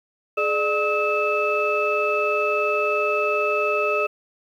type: tone cluster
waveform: sine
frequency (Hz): 420.9 / 598 / 1281 / 2625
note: G#4 / D5 / E6 / E7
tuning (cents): +23 / +31 / -50 / -8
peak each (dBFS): -24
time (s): 0.37-4.07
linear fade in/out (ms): 10
effects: tanh soft clip ceiling -10 dBFS + 9-bit